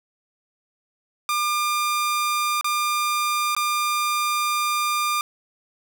sawtooth tone with dropouts, 1200 Hz, D6, 37 cents sharp, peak -17 dBFS, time 1.29-5.21 s, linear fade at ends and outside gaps 1 ms, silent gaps 2.611-2.644 / 3.55-3.565 s, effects none

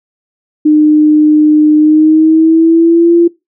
sine tone with pitch glide, 303.9 to 341.1 Hz, D#4 to F4, -41 to -41 cents, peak -3 dBFS, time 0.65-3.28 s, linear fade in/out 10 ms, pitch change +200 cents, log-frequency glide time 1.77-3.14 s, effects noise-tail reverb RT60 0.2 s tail -21 dB re dry

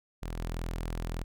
sawtooth tone with level steps, 41.68 Hz, E1, 20 cents sharp, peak -31 / -29 dBFS, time 0.22-1.24 s, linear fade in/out 10 ms, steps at 0.38 s, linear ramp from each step 20 ms, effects none

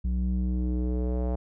square tone with low-pass filter sweep, 61.74 Hz, B1, in tune, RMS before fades -27 dBFS, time 0.04-1.36 s, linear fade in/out 10 ms, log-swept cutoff 140 to 670 Hz, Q 2.1, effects none

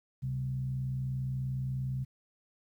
sine tone with frequency modulation, 131.5 Hz, C3, 9 cents sharp, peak -31 dBFS, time 0.22-2.05 s, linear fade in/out 20 ms, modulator 60 Hz, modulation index 0.43, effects 11-bit

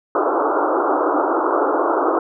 pink band-pass noise, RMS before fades -18 dBFS, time 0.15-2.19 s, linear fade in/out 2 ms, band 290 to 1400 Hz, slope 96 dB/octave, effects none

